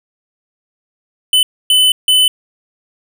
square tone bursts at uneven times, 3016 Hz, F#7, 32 cents sharp, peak -8 dBFS, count 3, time 1.33-1.43 / 1.7-1.92 / 2.08-2.28 s, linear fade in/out 2 ms, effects none

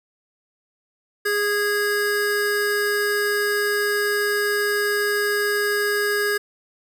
square tone pair together, 412.4 / 1647.9 Hz, G#4 / G#6, -12 / -14 cents, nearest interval 2 octaves, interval 2398 cents, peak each -23 dBFS, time 1.25-6.38 s, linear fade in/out 10 ms, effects none

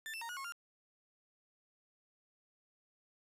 35% pulse tone with pitch steps, 1774 / 2663 / 927 / 1451 / 1088 / 1397 Hz, A6 / E7 / A#5 / F#6 / C#6 / F6, +14 / +17 / -10 / -34 / -33 / 0 cents, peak -40 dBFS, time 0.06-0.522 s, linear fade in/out 0 ms, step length 77 ms, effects resampled to 32000 Hz + 12-bit

